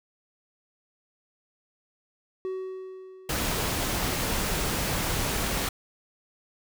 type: tone with exponential decay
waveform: triangle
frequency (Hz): 376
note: F#4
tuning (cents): +28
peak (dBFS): -26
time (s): 2.45-4.25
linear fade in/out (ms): 0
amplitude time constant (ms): 390
type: noise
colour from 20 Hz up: pink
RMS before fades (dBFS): -28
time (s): 3.29-5.69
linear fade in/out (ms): 5
effects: none